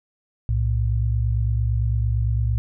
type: tone pair together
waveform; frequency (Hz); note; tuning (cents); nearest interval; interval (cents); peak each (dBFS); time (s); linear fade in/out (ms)
sine; 63.2 / 112.06; B1 / A2; +41 / +32; minor seventh; 991; -21; 0.49-2.58; 0
effects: none